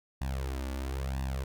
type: tone with flanger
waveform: sawtooth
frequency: 66.5 Hz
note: C2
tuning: 29 cents sharp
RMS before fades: -34 dBFS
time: 0.21-1.44 s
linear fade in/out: 5 ms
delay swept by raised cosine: 1.1 to 3.5 ms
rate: 1 Hz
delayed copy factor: +1
effects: none